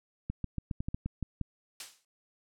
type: clicks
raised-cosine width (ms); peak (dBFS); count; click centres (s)
5; -21; 10; 0.3 / 0.443 / 0.583 / 0.712 / 0.805 / 0.885 / 0.945 / 1.06 / 1.227 / 1.413
type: noise with exponential decay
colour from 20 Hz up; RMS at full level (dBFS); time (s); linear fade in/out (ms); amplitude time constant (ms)
blue; -32; 1.8-2.05; 2; 54
effects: low-pass 7000 Hz 12 dB/octave